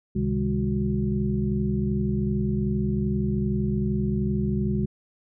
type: tone cluster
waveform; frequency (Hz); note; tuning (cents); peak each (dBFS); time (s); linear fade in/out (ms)
sine; 67.5 / 130.3 / 152.9 / 203.3 / 367.5; C#2 / C3 / D#3 / G#3 / F#4; -45 / -7 / -30 / -37 / -12; -30 / -28 / -32 / -25 / -32; 0.15-4.86; 10
effects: none